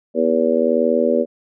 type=harmonic tone; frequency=81.2 Hz; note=E2; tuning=26 cents flat; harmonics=3 / 4 / 5 / 6 / 7; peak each=-20 / -24 / -21 / -19 / -19 dBFS; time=0.14-1.26 s; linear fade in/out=50 ms; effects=none